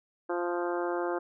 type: harmonic tone with a mistuned harmonic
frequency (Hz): 174.61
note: F3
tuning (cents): 0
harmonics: 2 / 3 / 4 / 5 / 6 / 7 / 8 / 9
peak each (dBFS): -31 / -35 / -37 / -39 / -41 / -42 / -43 / -44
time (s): 0.29-1.19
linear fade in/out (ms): 10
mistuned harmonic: 7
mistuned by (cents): +16
effects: none